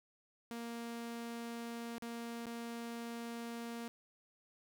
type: tone with dropouts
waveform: sawtooth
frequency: 233.6 Hz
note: A#3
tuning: 4 cents sharp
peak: -38 dBFS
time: 0.51-3.88 s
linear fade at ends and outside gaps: 0 ms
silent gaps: 1.982-2.023 / 2.458-2.466 s
effects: none